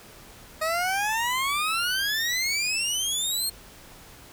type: exponential sweep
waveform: 20% pulse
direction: up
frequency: 622.3 to 4308 Hz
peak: -19 dBFS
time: 0.61-3.5 s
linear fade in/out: 10 ms
effects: pink hiss -48 dBFS RMS until 4.32 s